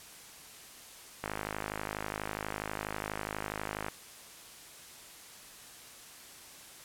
click train, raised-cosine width 0.5 ms, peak -19 dBFS, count 139, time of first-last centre 1.24-3.884 s, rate 52.2 Hz, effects white hiss -51 dBFS RMS until 6.84 s + low-pass 12000 Hz 12 dB/octave

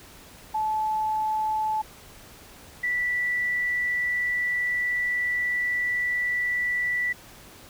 sine tone pair in turn, 866 / 1963.9 Hz, A5 / B6, -28 / -10 cents, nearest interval octave + major second, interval 1418 cents, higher second, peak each -23 dBFS, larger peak neither, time 0.54-1.82 / 2.83-7.13 s, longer second, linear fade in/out 10 ms, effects pink hiss -48 dBFS RMS until 7.69 s

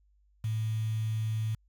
sine tone with quantisation, 110 Hz, A2, in tune, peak -28 dBFS, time 0.44-1.55 s, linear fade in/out 5 ms, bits 8, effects added 50 Hz sine -63 dBFS peak until 1.68 s

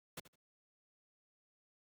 pink noise with echo, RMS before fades -45 dBFS, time 0.17-0.2 s, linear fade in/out 5 ms, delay 79 ms, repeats 2, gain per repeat -15 dB, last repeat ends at 0.358 s, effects high-pass 80 Hz 12 dB/octave + Opus 48 kbps

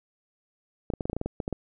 clicks, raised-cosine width 2 ms, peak -16 dBFS, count 12, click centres 0.902 / 0.937 / 1.008 / 1.055 / 1.098 / 1.131 / 1.166 / 1.214 / 1.26 / 1.402 / 1.479 / 1.527 s, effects none

